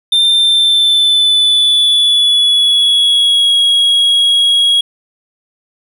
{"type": "tone with pitch glide", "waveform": "triangle", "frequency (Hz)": [3589, 3310], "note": ["A7", "G#7"], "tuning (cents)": [34, -6], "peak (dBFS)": -6, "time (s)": [0.12, 4.81], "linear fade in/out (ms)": 5, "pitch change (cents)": -140, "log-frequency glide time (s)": [0.3, 3.55], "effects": []}